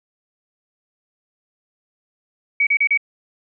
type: tone bursts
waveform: sine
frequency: 2265 Hz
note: C#7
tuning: 37 cents sharp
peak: -13 dBFS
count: 4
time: 2.6-2.975 s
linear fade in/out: 5 ms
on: 69 ms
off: 33 ms
effects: none